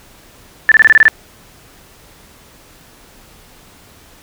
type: tone bursts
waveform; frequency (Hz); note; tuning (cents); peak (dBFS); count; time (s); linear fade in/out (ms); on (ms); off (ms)
sine; 1760; A6; 0; -3; 8; 0.69-1.081; 0; 27; 25
effects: pink hiss -44 dBFS RMS until 4.22 s